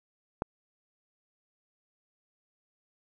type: click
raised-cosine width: 1 ms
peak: -15 dBFS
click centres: 0.421 s
effects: none